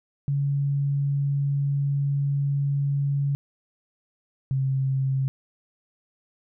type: tone pair in turn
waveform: sine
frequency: 140.8 / 134.04 Hz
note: C#3 / C3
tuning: +27 / +42 cents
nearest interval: minor second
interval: 85 cents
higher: first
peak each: -21 dBFS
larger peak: neither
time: 0.28-3.35 / 4.51-5.28 s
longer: first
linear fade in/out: 0 ms
effects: none